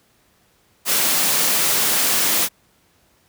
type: high-pass noise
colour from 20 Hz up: white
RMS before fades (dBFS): -18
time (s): 0.85-2.49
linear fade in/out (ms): 50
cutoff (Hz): 130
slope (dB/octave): 48
effects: pink hiss -59 dBFS RMS until 3.28 s + high-pass 60 Hz 12 dB/octave